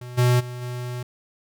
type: tone with level steps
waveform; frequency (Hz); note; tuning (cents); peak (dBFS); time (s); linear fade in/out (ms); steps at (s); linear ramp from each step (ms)
square; 123.47; B2; 0; -35 / -16 / -32 / -29; 0.01-1.03; 5; 0.17 / 0.39 / 0.61; 20
effects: none